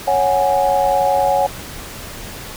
sine chord, C# suspended fourth, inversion none, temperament equal, 554.4 / 740 / 830.6 Hz, C#5 / F#5 / G#5, 0 / 0 / 0 cents, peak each -17 dBFS, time 0.07-1.47 s, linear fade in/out 10 ms, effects pink hiss -32 dBFS RMS until 2.56 s

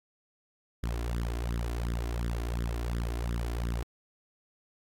sawtooth tone with flanger, 58.27 Hz, A#1, in tune, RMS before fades -32 dBFS, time 0.83-3.83 s, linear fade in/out 5 ms, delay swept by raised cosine 0.57 to 2.97 ms, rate 2.8 Hz, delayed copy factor +0.8, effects AAC 64 kbps

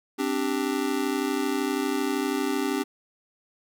square chord, C suspended second, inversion none, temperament just, 261.6 / 294.3 / 392.4 Hz, C4 / D4 / G4, 0 / +4 / +2 cents, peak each -30 / -29 / -30 dBFS, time 0.18-2.84 s, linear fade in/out 20 ms, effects none

